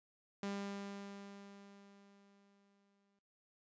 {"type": "tone with exponential decay", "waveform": "sawtooth", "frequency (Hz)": 199.7, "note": "G3", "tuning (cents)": 32, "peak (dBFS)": -35, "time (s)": [0.43, 3.19], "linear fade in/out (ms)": 2, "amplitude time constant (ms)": 600, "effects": ["noise-tail reverb RT60 0.4 s tail -18 dB re dry", "resampled to 16000 Hz"]}